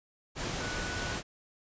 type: tone in noise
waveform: sine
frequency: 1480 Hz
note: F#6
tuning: in tune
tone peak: -39 dBFS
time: 0.58-1.18 s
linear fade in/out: 50 ms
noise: pink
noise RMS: -35 dBFS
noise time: 0.35-1.23 s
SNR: -7 dB
effects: resampled to 16000 Hz